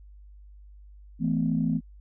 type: chord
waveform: sine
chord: E suspended fourth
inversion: none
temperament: equal with one note detuned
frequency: 164.81 / 220 / 253.3 Hz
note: E3 / A3 / B3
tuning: 0 / 0 / +44 cents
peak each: -26 / -27 / -27 dBFS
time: 1.19-1.81 s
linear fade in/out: 50 ms
effects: tanh soft clip ceiling -13 dBFS + added 50 Hz sine -46 dBFS peak until 2 s